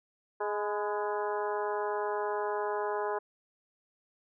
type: harmonic tone with a mistuned harmonic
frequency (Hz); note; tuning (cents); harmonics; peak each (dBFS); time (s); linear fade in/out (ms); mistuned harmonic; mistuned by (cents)
208.6; G#3; +8; 2 / 3 / 4 / 5 / 6 / 7 / 8; -33 / -38 / -36 / -37 / -44 / -44 / -46; 0.4-3.19; 10; 5; -47
effects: none